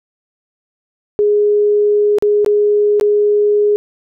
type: tone with dropouts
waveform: sine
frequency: 415.3 Hz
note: G#4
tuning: in tune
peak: -9 dBFS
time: 1.19-3.76 s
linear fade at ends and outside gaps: 0 ms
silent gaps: 2.185-2.224 / 2.447-2.462 / 2.998-3.011 s
effects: none